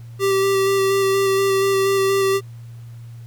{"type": "tone with vibrato", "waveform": "square", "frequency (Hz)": 390, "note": "G4", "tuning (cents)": -9, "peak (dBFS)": -16, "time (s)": [0.19, 2.41], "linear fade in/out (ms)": 50, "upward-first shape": "square", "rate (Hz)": 4.2, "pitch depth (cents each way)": 11, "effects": ["added 117 Hz sine -34 dBFS peak until 3.26 s", "pink hiss -55 dBFS RMS until 3.26 s"]}